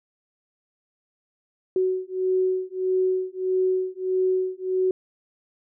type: beating tone pair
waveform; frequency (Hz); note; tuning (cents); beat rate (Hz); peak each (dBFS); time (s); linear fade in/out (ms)
sine; 371.8 / 373.4; F#4 / F#4; +8 / +16; 1.6; -24; 1.76-4.91; 2
effects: none